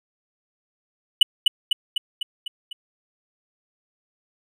triangle tone with echo, 2962 Hz, F#7, 1 cent sharp, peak -6 dBFS, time 1.21-1.23 s, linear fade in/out 5 ms, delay 250 ms, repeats 6, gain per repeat -4 dB, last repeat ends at 2.73 s, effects none

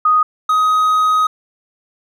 sine / triangle tone pair in turn, 1244.5 / 1257.5 Hz, D#6 / D#6, 0 / +18 cents, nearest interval unison, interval 18 cents, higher second, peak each -9 dBFS, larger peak neither, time 0.05-0.23 / 0.49-1.27 s, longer second, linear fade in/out 5 ms, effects none

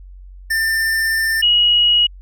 square / sine tone pair in turn, 1792 / 2901 Hz, A6 / F#7, +31 / -35 cents, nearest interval minor sixth, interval 834 cents, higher second, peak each -16 / -10 dBFS, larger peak second, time 0.5-1.42 / 1.42-2.07 s, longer first, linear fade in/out 10 ms, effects added 46 Hz sine -35 dBFS peak until 2.21 s

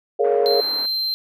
sine chord, Bb minor seventh, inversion third, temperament just, 419.5 / 466.2 / 559.4 / 699.2 Hz, Ab4 / Bb4 / Db5 / F5, +17 / 0 / +16 / +2 cents, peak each -19 / -20 / -22 / -24 dBFS, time 0.19-0.61 s, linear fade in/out 10 ms
pink band-pass noise, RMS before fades -37 dBFS, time 0.24-0.86 s, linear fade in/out 5 ms, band 290 to 1800 Hz, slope 24 dB/octave
triangle tone, 4127 Hz, C8, 25 cents flat, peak -19 dBFS, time 0.46-1.14 s, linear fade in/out 0 ms
effects none

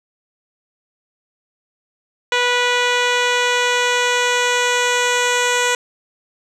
10% pulse tone with low-pass filter sweep, 490 Hz, B4, 14 cents flat, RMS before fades -17 dBFS, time 2.32-5.75 s, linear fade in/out 2 ms, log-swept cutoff 4600 to 7200 Hz, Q 1.5, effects none

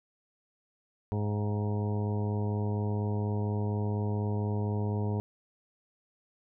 harmonic tone with a mistuned harmonic, 104.2 Hz, G#2, 6 cents sharp, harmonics 1 / 2 / 3 / 4 / 5 / 6 / 7 / 8 / 9, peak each -29 / -35 / -42 / -38 / -45 / -48 / -47 / -49 / -45 dBFS, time 1.12-5.2 s, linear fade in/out 0 ms, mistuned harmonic 6, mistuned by +46 cents, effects none

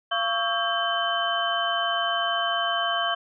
sine tone cluster, 686 / 1121 / 1308 / 1595 / 3062 Hz, F5 / C#6 / E6 / G6 / G7, -31 / +19 / -14 / +30 / -41 cents, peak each -28 / -28 / -35 / -29 / -28 dBFS, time 0.11-3.15 s, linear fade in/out 10 ms, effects none

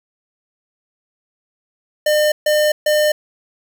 square tone bursts, 604 Hz, D5, 48 cents sharp, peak -13 dBFS, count 3, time 2.06-3.12 s, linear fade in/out 5 ms, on 260 ms, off 140 ms, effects 7-bit

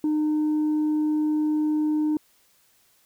sine tone, 304.9 Hz, D#4, 35 cents flat, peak -18 dBFS, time 0.04-2.17 s, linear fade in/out 2 ms, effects tanh soft clip ceiling -19 dBFS + white hiss -62 dBFS RMS until 3.05 s

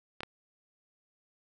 clicks, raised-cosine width 0.3 ms, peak -21 dBFS, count 2, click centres 0.206 / 0.233 s, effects none

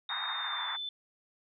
sine tone with pitch glide, 3691 to 3518 Hz, A#7 to A7, -18 to -1 cents, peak -35 dBFS, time 0.09-0.89 s, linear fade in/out 2 ms, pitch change -83 cents, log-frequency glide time 0.25-0.7 s
pink band-pass noise, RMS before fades -38 dBFS, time 0.09-0.77 s, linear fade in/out 20 ms, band 850 to 2000 Hz, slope 48 dB/octave
effects none

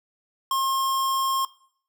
square tone, 1071 Hz, C6, 40 cents sharp, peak -22 dBFS, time 0.51-1.45 s, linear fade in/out 2 ms, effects noise-tail reverb RT60 0.6 s tail -20 dB re dry

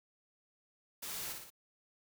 white noise with echo, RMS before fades -43 dBFS, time 1.02-1.33 s, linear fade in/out 10 ms, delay 58 ms, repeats 3, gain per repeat -4 dB, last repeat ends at 1.504 s, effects none

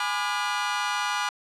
sawtooth chord, G# diminished seventh, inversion none, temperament just, 830.6 / 996.7 / 1196.1 / 1435.3 Hz, G#5 / B5 / D6 / F6, 0 / +16 / +31 / +47 cents, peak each -27 dBFS, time 0-1.29 s, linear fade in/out 2 ms, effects low-pass 7000 Hz 12 dB/octave

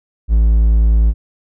triangle tone, 55 Hz, A1, in tune, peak -6 dBFS, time 0.28-1.14 s, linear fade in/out 50 ms, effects none

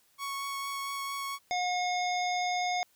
sawtooth tone with vibrato, 1108.7 Hz, C#6, in tune, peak -30 dBFS, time 0.18-1.39 s, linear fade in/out 50 ms, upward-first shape triangle, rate 4.4 Hz, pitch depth 11 cents each way
harmonic tone, 721 Hz, F#5, 45 cents flat, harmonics 1 / 3 / 5 / 7 / 9, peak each -29 / -35 / -40 / -41 / -43 dBFS, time 1.51-2.83 s, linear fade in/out 0 ms
effects white hiss -67 dBFS RMS until 2.95 s

